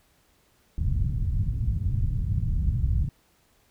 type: low-pass noise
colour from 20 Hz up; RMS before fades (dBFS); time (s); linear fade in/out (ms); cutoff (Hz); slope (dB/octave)
white; -25; 0.78-3.09; 2; 120; 24
effects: pink hiss -64 dBFS RMS until 3.7 s